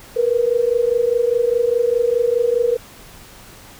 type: tone pair together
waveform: sine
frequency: 465.1 / 490 Hz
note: A#4 / B4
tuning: -4 / -14 cents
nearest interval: minor second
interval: 90 cents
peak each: -17 dBFS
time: 0.16-2.77 s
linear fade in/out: 10 ms
effects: pink hiss -42 dBFS RMS until 3.79 s